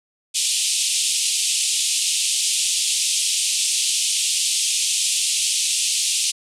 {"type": "band-pass noise", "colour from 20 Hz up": "white", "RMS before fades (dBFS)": -21, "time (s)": [0.34, 6.32], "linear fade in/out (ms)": 20, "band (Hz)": [2600, 9700], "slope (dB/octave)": 48, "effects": []}